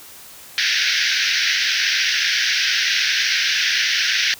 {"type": "band-pass noise", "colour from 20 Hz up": "pink", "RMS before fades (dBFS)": -19, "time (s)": [0.58, 4.34], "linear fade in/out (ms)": 0, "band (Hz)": [1500, 6000], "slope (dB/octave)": 96, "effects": ["white hiss -41 dBFS RMS until 4.39 s"]}